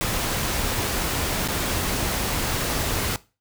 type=noise with dropouts; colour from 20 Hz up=pink; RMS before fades=-25 dBFS; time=0.01-3.16 s; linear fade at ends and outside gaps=0 ms; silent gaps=1.477-1.485 s; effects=noise-tail reverb RT60 0.3 s tail -19 dB re dry